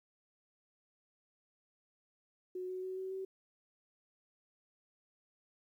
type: tone with pitch steps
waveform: sine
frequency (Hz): 366.9 / 370.5 / 374.2 / 377.9 / 381.6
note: F#4 / F#4 / F#4 / F#4 / G4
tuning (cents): -15 / +2 / +20 / +37 / -47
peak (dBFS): -38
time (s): 2.55-3.25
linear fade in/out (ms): 5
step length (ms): 140
effects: 12-bit